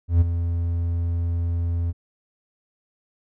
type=tone with ADSR envelope; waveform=triangle; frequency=85.2 Hz; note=F2; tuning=42 cents flat; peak=-9 dBFS; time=0.08-1.93 s; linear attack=130 ms; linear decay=20 ms; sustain=-10 dB; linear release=33 ms; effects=none